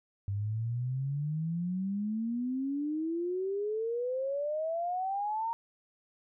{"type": "exponential sweep", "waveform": "sine", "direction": "up", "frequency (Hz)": [98, 932.3], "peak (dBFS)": -30, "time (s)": [0.28, 5.53], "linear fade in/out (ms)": 0, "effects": []}